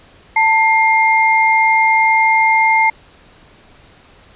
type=tone pair together; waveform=sine; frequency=890.1 / 2117 Hz; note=A5 / C7; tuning=+20 / +20 cents; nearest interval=octave + minor third; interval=1500 cents; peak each=-12 dBFS; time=0.36-2.9 s; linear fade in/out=5 ms; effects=pink hiss -46 dBFS RMS until 4.35 s + resampled to 8000 Hz